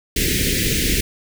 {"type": "band-stop noise", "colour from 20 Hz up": "pink", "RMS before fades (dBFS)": -19, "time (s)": [0.16, 1.01], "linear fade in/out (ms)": 5, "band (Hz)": [460, 1800], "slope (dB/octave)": 48, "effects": []}